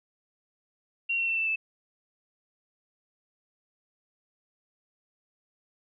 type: tone with pitch steps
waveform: sine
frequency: 2749 / 2719 / 2689 / 2660 / 2631 Hz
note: F7 / F7 / E7 / E7 / E7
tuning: -28 / -47 / +34 / +15 / -4 cents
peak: -25 dBFS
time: 1.09-1.56 s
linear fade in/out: 10 ms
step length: 94 ms
effects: none